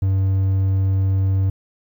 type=tone; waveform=triangle; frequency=96 Hz; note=G2; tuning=36 cents flat; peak=-13 dBFS; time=0.02-1.5 s; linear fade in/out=5 ms; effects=9-bit